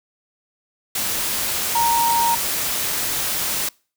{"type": "tone in noise", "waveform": "sine", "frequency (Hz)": 932.3, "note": "A#5", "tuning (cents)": 0, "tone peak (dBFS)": -16, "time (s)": [1.75, 2.35], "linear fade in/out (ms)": 5, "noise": "white", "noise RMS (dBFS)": -23, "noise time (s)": [0.95, 3.69], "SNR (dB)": 4, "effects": ["noise-tail reverb RT60 0.4 s tail -26 dB re dry"]}